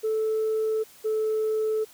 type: tone pair in turn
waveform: sine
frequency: 437.7 / 435.2 Hz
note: A4 / A4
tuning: -9 / -19 cents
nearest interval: unison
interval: 10 cents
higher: first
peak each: -21 dBFS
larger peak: neither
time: 0.03-0.84 / 1.04-1.85 s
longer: neither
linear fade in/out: 20 ms
effects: tanh soft clip ceiling -20 dBFS + white hiss -52 dBFS RMS until 1.93 s